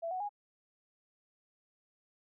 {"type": "tone with pitch steps", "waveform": "sine", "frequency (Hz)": [668, 741.2, 822.4], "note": ["E5", "F#5", "G#5"], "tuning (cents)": [23, 3, -17], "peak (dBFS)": -34, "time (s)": [0.02, 0.293], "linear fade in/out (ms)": 20, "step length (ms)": 91, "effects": []}